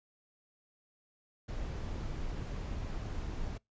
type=noise; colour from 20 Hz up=brown; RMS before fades=-38 dBFS; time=1.48-3.58 s; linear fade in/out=10 ms; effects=noise-tail reverb RT60 0.2 s tail -26 dB re dry + resampled to 16000 Hz